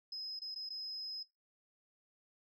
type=tone with dropouts; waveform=sine; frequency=5090 Hz; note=D#8; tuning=39 cents sharp; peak=-39 dBFS; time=0.12-1.23 s; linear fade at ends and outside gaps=5 ms; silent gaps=0.392-0.417 / 0.546-0.559 / 0.691-0.703 s; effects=noise-tail reverb RT60 0.2 s tail -20 dB re dry + tanh soft clip ceiling -35 dBFS